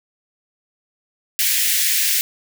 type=high-pass noise; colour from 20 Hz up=white; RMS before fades=-18 dBFS; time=1.39-2.21 s; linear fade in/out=0 ms; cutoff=1700 Hz; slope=48 dB/octave; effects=none